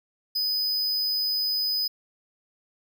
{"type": "tone", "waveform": "square", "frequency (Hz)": 5000, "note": "D#8", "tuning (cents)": 8, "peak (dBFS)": -24, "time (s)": [0.35, 1.88], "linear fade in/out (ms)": 10, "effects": []}